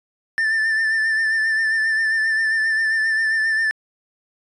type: tone with vibrato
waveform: triangle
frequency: 1776 Hz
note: A6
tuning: 16 cents sharp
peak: -15 dBFS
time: 0.38-3.71 s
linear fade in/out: 0 ms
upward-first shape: triangle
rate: 7.5 Hz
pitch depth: 40 cents each way
effects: resampled to 24000 Hz